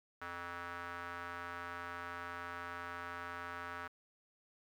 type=tone with band-pass filter; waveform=square; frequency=87 Hz; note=F2; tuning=6 cents flat; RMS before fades=-45 dBFS; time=0.21-3.88 s; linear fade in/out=10 ms; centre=1400 Hz; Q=2.8; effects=11-bit